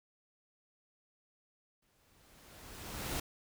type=noise with exponential growth; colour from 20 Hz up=pink; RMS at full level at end=-36 dBFS; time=1.82-3.2 s; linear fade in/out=5 ms; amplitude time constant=300 ms; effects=none